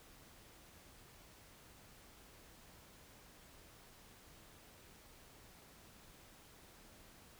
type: silence
effects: pink hiss -61 dBFS RMS until 7.39 s